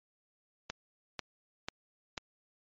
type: click train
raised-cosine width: 0.2 ms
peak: -18 dBFS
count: 4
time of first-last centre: 0.7-2.178 s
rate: 2.03 Hz
effects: low-pass 7000 Hz 12 dB/octave + MP3 32 kbps